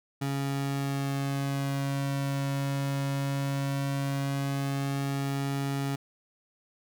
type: tone with flanger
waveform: sawtooth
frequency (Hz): 138.59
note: C#3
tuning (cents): 0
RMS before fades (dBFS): -30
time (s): 0.21-5.96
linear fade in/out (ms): 10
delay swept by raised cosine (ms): 1.9 to 2.54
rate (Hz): 0.18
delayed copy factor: -0.8
effects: none